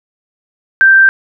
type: tone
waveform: sine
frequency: 1568 Hz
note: G6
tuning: in tune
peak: -3 dBFS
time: 0.81-1.09 s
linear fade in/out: 0 ms
effects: none